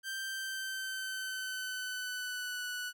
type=tone with pitch glide; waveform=sawtooth; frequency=1568 to 1480 Hz; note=G6 to F#6; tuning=0 to 0 cents; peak=-33 dBFS; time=0.03-2.93 s; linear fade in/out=50 ms; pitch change=-100 cents; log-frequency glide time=0.22-2.67 s; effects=none